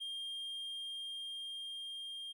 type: tone with level ramp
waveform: triangle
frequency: 3209 Hz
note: G7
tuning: 40 cents sharp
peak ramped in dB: -38 to -41 dBFS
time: 0-2.33 s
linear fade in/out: 20 ms
effects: none